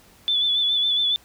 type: tone with vibrato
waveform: sine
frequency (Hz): 3473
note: A7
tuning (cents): -23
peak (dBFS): -18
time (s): 0.28-1.16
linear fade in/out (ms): 0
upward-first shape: sine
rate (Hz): 7.2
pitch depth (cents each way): 41
effects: pink hiss -53 dBFS RMS until 1.24 s